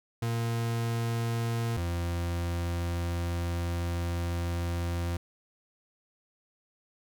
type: tone pair in turn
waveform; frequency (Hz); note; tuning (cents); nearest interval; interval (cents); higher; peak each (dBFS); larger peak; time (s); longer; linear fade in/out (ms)
40% pulse; 116 / 86.03; A#2 / F2; -8 / -26; perfect fourth; 518; first; -27 / -28; first; 0.22-1.77 / 1.77-5.17; second; 5
effects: none